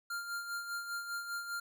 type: tone with tremolo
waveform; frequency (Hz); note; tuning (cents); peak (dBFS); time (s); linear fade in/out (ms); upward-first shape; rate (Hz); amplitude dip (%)
square; 1396.9; F6; 0; -36; 0.1-1.6; 5; sine; 5; 55
effects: none